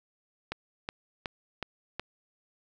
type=click train; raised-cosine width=0.3 ms; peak=-17 dBFS; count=5; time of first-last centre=0.52-1.996 s; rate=2.71 Hz; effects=none